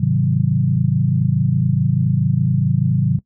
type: chord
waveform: sine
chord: Ab dominant seventh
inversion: none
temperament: equal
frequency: 103.83 / 130.81 / 155.56 / 185 Hz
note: Ab2 / C3 / Eb3 / Gb3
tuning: 0 / 0 / 0 / 0 cents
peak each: -22 / -17 / -19 / -20 dBFS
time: 0-3.19 s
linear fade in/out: 10 ms
effects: noise-tail reverb RT60 0.1 s tail -17 dB re dry